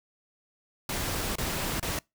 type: noise with dropouts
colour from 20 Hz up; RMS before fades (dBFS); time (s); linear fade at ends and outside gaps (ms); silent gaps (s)
pink; -31; 0.89-1.99; 2; 1.356-1.383 / 1.798-1.827
effects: noise-tail reverb RT60 0.2 s tail -25 dB re dry